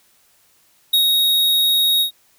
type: tone with ADSR envelope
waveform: square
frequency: 3762 Hz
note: A#7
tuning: 15 cents sharp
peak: -12 dBFS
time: 0.93-2.11 s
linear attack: 8 ms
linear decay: 97 ms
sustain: -2 dB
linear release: 99 ms
effects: white hiss -57 dBFS RMS until 2.38 s